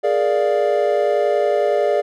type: chord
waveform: triangle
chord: Bb dominant seventh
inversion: third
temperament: equal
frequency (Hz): 415.3 / 466.2 / 587.3 / 698.5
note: Ab4 / Bb4 / D5 / F5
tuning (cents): 0 / 0 / 0 / 0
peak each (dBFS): -18 / -21 / -16 / -21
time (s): 0.03-2.02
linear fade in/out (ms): 20
effects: none